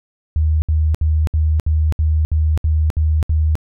sine tone bursts, 77.78 Hz, D#2, in tune, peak -12 dBFS, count 10, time 0.36-3.554 s, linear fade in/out 0 ms, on 260 ms, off 66 ms, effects none

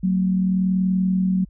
sine tone pair together, 186 / 226.7 Hz, F#3 / A#3, +9 / -48 cents, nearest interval minor third, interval 343 cents, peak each -17 / -28 dBFS, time 0.03-1.45 s, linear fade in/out 10 ms, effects added 50 Hz sine -43 dBFS peak until 1.49 s

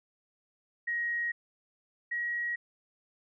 sine tone pair in turn, 1888 / 1903.3 Hz, A#6 / A#6, +22 / +36 cents, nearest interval unison, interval 14 cents, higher second, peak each -29 / -30 dBFS, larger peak first, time 0.87-1.32 / 2.11-2.56 s, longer neither, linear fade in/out 10 ms, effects none

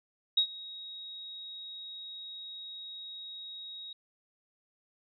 sine tone with ADSR envelope, 3785 Hz, A#7, 26 cents sharp, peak -20 dBFS, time 0.37-3.93 s, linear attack 7 ms, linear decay 85 ms, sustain -21 dB, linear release 4 ms, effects none

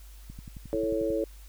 click train, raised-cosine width 5 ms, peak -30 dBFS, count 10, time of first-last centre 0.3-1.104 s, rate 11.2 Hz
sine chord, A major, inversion second, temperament equal, 329.6 / 440 / 554.4 Hz, E4 / A4 / C#5, 0 / 0 / 0 cents, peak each -30 dBFS, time 0.73-1.24 s, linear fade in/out 0 ms
effects added 50 Hz sine -45 dBFS peak until 1.48 s + white hiss -57 dBFS RMS until 1.48 s

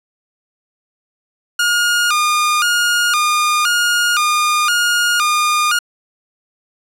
sawtooth tone with vibrato, 1317 Hz, E6, 2 cents flat, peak -9 dBFS, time 1.59-5.79 s, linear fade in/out 5 ms, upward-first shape square, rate 0.97 Hz, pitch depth 140 cents each way, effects low-pass 12000 Hz 12 dB/octave

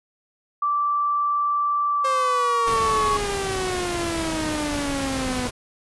sine tone with pitch glide, 1167 to 1114.3 Hz, D6 to C#6, -11 to +9 cents, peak -19 dBFS, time 0.62-3.17 s, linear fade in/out 5 ms, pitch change -80 cents, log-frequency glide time 1.88-3.04 s
sawtooth exponential sweep, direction down, 533 to 246.6 Hz, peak -21 dBFS, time 2.04-5.48 s, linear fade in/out 10 ms
pink noise, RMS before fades -30 dBFS, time 2.66-5.51 s, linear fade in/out 20 ms
effects resampled to 24000 Hz

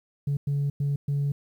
sine tone bursts at uneven times, 142.1 Hz, C#3, 43 cents sharp, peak -21 dBFS, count 4, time 0.27-0.37 / 0.47-0.7 / 0.8-0.96 / 1.08-1.32 s, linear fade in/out 5 ms, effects tanh soft clip ceiling -21 dBFS + 10-bit

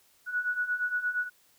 sine beating tone pair, 1464 / 1472.6 Hz, F#6 / F#6, -19 / -9 cents, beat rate 8.6 Hz, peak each -33 / -29 dBFS, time 0.26-1.3 s, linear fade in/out 50 ms, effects white hiss -64 dBFS RMS until 1.58 s

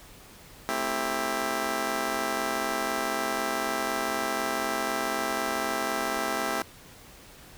10% pulse chord, A minor seventh, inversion none, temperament just, 220 / 264 / 330 / 396 Hz, A3 / C4 / E4 / G4, 0 / +16 / +2 / +18 cents, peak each -26 dBFS, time 0.69-6.62 s, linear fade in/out 0 ms, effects pink hiss -50 dBFS RMS until 7.57 s

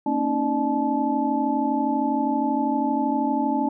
sine tone cluster, 229.2 / 276.2 / 308.8 / 601 / 865 Hz, A#3 / C#4 / D#4 / D5 / A5, -29 / -6 / -13 / +40 / -30 cents, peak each -28 / -24 / -28 / -32 / -25 dBFS, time 0.06-3.69 s, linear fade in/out 5 ms, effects none

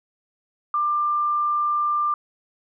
sine tone, 1190 Hz, D6, 22 cents sharp, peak -19 dBFS, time 0.74-2.14 s, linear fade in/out 2 ms, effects none

